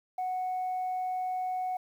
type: tone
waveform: sine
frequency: 739 Hz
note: F#5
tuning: 2 cents flat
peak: -28 dBFS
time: 0.18-1.77 s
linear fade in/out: 5 ms
effects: tanh soft clip ceiling -27 dBFS + 10-bit